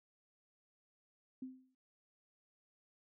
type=tone with exponential decay; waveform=sine; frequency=258.9 Hz; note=C4; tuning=18 cents flat; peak=-40 dBFS; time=1.42-1.75 s; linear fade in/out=5 ms; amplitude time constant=70 ms; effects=none